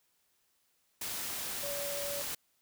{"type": "tone in noise", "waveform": "sine", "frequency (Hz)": 570, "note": "C#5", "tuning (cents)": 48, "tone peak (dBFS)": -38, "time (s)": [1.63, 2.22], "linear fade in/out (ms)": 5, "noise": "white", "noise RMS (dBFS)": -38, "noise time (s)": [1.01, 2.35], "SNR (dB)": -3, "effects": ["white hiss -74 dBFS RMS until 2.61 s"]}